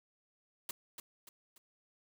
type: noise with echo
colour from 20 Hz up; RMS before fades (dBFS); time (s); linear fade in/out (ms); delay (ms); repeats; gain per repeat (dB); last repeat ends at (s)
white; -40; 0.69-0.71; 2; 290; 3; -7; 1.58
effects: none